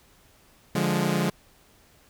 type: chord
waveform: sawtooth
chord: D diminished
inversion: none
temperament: equal with one note detuned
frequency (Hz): 146.83 / 175.73 / 207.7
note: D3 / F3 / Ab3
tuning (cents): 0 / +11 / 0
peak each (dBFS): -24 / -22 / -23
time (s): 0.75-1.3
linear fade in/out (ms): 5
effects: pink hiss -58 dBFS RMS until 2.09 s